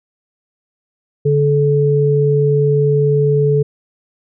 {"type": "tone pair together", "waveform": "sine", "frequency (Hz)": [144.26, 432.3], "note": ["D3", "A4"], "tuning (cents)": [-31, -31], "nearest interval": "octave + perfect fifth", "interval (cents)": 1900, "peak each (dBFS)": -13, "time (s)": [1.25, 3.63], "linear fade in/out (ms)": 10, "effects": []}